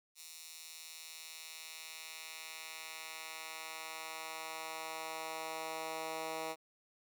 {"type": "tone with high-pass filter sweep", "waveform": "10% pulse", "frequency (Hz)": 160, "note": "D#3", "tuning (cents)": 49, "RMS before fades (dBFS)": -45, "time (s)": [0.15, 6.56], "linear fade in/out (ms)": 50, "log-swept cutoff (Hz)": [5200, 500], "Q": 0.81, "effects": []}